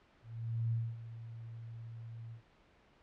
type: tone with ADSR envelope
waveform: sine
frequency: 114.7 Hz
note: A#2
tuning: 28 cents flat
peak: -30 dBFS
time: 0.22-2.42 s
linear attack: 500 ms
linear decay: 240 ms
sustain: -14 dB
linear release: 93 ms
effects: pink hiss -66 dBFS RMS until 3.02 s + low-pass 3000 Hz 12 dB/octave